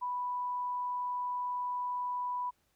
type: tone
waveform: sine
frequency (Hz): 987.8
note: B5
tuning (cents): 0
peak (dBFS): -32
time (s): 0.01-2.51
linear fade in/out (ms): 20
effects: pink hiss -74 dBFS RMS until 2.75 s